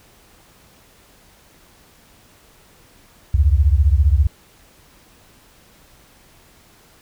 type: beating tone pair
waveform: sine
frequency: 67.2 / 82.2 Hz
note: C2 / E2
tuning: +47 / -4 cents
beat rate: 15 Hz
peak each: -13 / -15 dBFS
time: 3.34-4.27 s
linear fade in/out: 5 ms
effects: pink hiss -51 dBFS RMS until 7.01 s